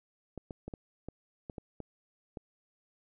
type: clicks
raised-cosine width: 2 ms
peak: -27 dBFS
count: 9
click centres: 0.377 / 0.508 / 0.68 / 0.738 / 1.086 / 1.498 / 1.582 / 1.803 / 2.372 s
effects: none